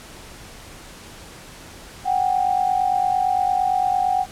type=tone pair together; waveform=sine; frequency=742.2 / 791 Hz; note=F#5 / G5; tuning=+5 / +15 cents; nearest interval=minor second; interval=110 cents; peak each=-19 / -21 dBFS; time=2.04-4.26 s; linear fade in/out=50 ms; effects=pink hiss -41 dBFS RMS until 4.31 s + low-pass 11000 Hz 12 dB/octave